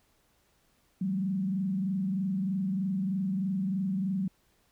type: tone with frequency modulation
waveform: sine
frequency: 190.8 Hz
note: G3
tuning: 47 cents flat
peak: -27 dBFS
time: 1.01-4.28 s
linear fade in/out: 5 ms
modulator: 23.2 Hz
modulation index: 0.64
effects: pink hiss -69 dBFS RMS until 4.71 s